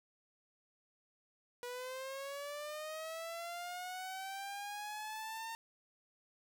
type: linear sweep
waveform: sawtooth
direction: up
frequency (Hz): 484.9 to 912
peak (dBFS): -38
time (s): 1.63-5.55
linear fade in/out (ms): 0
effects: none